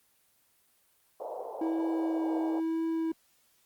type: band-pass noise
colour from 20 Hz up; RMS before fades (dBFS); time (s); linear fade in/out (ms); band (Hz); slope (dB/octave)
pink; -39; 1.2-2.6; 2; 440 to 880; 48
type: tone with vibrato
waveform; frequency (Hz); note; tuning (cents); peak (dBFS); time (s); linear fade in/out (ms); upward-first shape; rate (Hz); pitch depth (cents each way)
triangle; 324.2; E4; -29; -26; 1.61-3.12; 5; triangle; 1; 15
effects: white hiss -68 dBFS RMS until 3.65 s + Opus 24 kbps